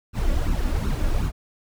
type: noise with flanger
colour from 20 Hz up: brown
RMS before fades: -22 dBFS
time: 0.13-1.32 s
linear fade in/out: 50 ms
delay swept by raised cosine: 0.72 to 3.62 ms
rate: 2.7 Hz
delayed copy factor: +0.65
effects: none